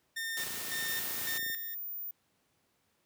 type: tone with tremolo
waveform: sawtooth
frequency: 1816 Hz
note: A#6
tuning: 46 cents flat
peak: -31 dBFS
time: 0.16-1.75 s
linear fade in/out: 10 ms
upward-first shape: square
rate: 1.8 Hz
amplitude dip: 75%
type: noise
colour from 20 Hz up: white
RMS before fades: -39 dBFS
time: 0.37-1.38 s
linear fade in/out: 2 ms
type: click train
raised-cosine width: 2 ms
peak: -38 dBFS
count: 32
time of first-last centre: 0.4-1.499 s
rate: 28.2 Hz
type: tone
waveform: sine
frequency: 14770 Hz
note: A#9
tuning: 17 cents flat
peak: -37 dBFS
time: 0.88-2.11 s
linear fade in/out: 5 ms
effects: pink hiss -74 dBFS RMS until 3.05 s + high-pass 100 Hz 12 dB/octave